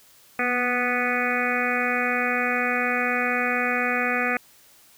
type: harmonic tone with a mistuned harmonic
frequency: 246.9 Hz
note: B3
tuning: in tune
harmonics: 1 / 2 / 3 / 5 / 6 / 7 / 8 / 9 / 10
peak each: -30 / -30 / -30 / -30 / -30 / -30 / -30 / -30 / -30 dBFS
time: 0.39-4.37 s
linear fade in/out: 2 ms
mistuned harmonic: 1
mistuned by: -27 cents
effects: white hiss -54 dBFS RMS until 4.97 s